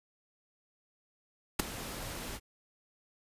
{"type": "noise with ADSR envelope", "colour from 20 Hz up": "pink", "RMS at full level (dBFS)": -24, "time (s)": [1.59, 2.4], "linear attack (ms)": 8, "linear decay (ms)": 9, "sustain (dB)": -17, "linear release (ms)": 52, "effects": ["resampled to 32000 Hz"]}